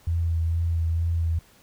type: tone with vibrato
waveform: sine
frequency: 83.2 Hz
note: E2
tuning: 17 cents sharp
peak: -21 dBFS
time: 0.07-1.39 s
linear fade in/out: 5 ms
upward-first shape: sine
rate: 2.2 Hz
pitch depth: 22 cents each way
effects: pink hiss -56 dBFS RMS until 1.62 s